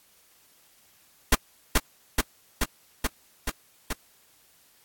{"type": "noise with echo", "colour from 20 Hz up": "pink", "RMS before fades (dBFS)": -17, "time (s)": [1.32, 1.35], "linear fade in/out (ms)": 5, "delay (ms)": 430, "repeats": 6, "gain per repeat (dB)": -2, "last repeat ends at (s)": 3.93, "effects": ["white hiss -60 dBFS RMS until 4.84 s", "AAC 64 kbps"]}